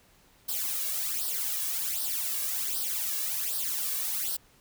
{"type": "noise with flanger", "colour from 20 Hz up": "blue", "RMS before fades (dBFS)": -31, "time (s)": [0.48, 4.37], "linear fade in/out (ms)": 10, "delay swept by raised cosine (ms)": [0.21, 1.81], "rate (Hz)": 1.3, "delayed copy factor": 0.75, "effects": ["pink hiss -61 dBFS RMS until 4.6 s"]}